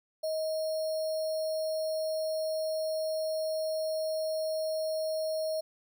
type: tone with sample-and-hold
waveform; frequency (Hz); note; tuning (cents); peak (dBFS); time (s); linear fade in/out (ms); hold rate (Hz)
sine; 631; D#5; +24; -29; 0.23-5.61; 10; 4900
effects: none